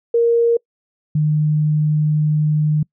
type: tone pair in turn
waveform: sine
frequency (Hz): 467.3 / 152.03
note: A#4 / D#3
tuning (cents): +4 / -40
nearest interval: octave + perfect fifth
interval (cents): 1944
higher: first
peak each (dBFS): -11 / -13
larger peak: first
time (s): 0.14-0.57 / 1.15-2.83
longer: second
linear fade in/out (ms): 5
effects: noise-tail reverb RT60 0.1 s tail -26 dB re dry